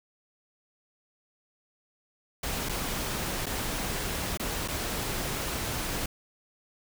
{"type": "noise with dropouts", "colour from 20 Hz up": "pink", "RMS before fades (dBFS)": -32, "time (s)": [2.43, 6.06], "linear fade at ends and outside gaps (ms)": 5, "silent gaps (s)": [[2.689, 2.693], [3.459, 3.465], [4.374, 4.396], [4.678, 4.683]], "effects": []}